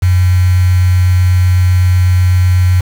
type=tone with quantisation; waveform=sine; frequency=90.8 Hz; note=F#2; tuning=32 cents flat; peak=-6 dBFS; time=0.02-2.81 s; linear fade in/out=10 ms; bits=4; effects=none